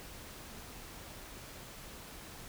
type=silence; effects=pink hiss -49 dBFS RMS until 2.48 s